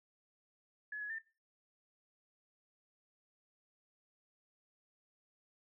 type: tone with pitch steps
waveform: sine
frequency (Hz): 1700 / 1683 / 1793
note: G#6 / G#6 / A6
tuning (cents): +40 / +23 / +32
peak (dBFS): -39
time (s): 0.92-1.187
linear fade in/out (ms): 5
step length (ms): 89
effects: noise-tail reverb RT60 0.3 s tail -18 dB re dry